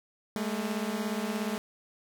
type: beating tone pair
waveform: sawtooth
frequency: 205.5 / 222.5 Hz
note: G#3 / A3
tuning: -18 / +20 cents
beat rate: 17 Hz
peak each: -29 dBFS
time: 0.36-1.58 s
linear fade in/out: 0 ms
effects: none